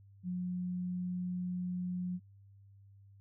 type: tone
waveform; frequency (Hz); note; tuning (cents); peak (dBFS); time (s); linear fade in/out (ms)
sine; 180; F#3; -47; -34; 0.23-2.2; 50
effects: added 99 Hz sine -56 dBFS peak until 3.2 s